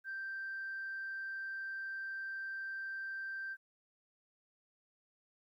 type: tone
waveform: sine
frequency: 1568 Hz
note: G6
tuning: in tune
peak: -38 dBFS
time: 0.04-3.57 s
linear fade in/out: 50 ms
effects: tanh soft clip ceiling -35 dBFS + 13-bit